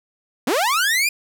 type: linear sweep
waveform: sawtooth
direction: up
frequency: 210.8 to 2471 Hz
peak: -13 dBFS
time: 0.47-1.09 s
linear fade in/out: 5 ms
effects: none